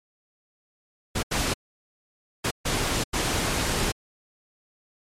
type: noise bursts at uneven times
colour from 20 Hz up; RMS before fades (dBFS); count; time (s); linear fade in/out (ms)
pink; -25; 5; 1.15-1.23 / 1.31-1.54 / 2.44-2.51 / 2.65-3.04 / 3.13-3.92; 10
effects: low-pass 10000 Hz 12 dB/octave + MP3 64 kbps